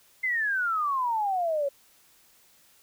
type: exponential sweep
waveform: sine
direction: down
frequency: 2093 to 547 Hz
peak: -24 dBFS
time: 0.23-1.69 s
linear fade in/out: 10 ms
effects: white hiss -60 dBFS RMS until 2.82 s